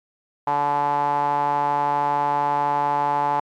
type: tone with band-pass filter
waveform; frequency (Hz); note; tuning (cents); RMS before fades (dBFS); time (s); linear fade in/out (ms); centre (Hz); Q
sawtooth; 144.5; D3; -28; -21; 0.47-3.4; 5; 890; 7.4
effects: MP3 96 kbps